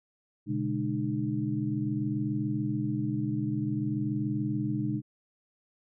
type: tone cluster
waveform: sine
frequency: 122.1 / 142.6 / 209.3 / 303.3 Hz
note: B2 / C#3 / G#3 / D#4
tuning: -19 / +49 / +14 / -44 cents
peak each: -33 / -34 / -33 / -32 dBFS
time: 0.46-5.02 s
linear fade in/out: 50 ms
effects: none